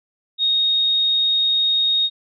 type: tone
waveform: sine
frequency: 3729 Hz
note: A#7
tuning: in tune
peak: -15 dBFS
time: 0.38-2.1 s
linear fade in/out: 50 ms
effects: none